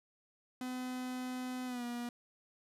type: tone with pitch glide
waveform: 45% pulse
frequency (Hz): 253.2 to 240.4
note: B3 to B3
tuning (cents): +43 to -46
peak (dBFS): -38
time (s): 0.61-2.09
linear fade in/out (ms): 2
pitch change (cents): -89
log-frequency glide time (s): 1.66-1.84
effects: resampled to 32000 Hz + 13-bit